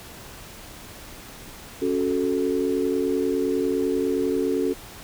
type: chord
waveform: sine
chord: F# minor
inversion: second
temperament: equal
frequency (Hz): 277.2 / 370 / 440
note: C#4 / F#4 / A4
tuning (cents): 0 / 0 / 0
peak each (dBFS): -25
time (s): 1.81-4.74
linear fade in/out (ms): 20
effects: pink hiss -42 dBFS RMS until 5.03 s